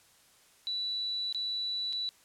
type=tone with dropouts; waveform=sine; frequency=3951 Hz; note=B7; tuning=in tune; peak=-31 dBFS; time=0.67-2.09 s; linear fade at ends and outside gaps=0 ms; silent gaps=1.326-1.347 / 1.926-1.931 s; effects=white hiss -62 dBFS RMS until 2.24 s + low-pass 11000 Hz 12 dB/octave